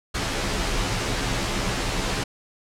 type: noise with comb filter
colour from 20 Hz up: pink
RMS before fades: -25 dBFS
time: 0.14-2.24 s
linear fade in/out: 10 ms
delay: 13 ms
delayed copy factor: -0.95
effects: low-pass 7000 Hz 12 dB/octave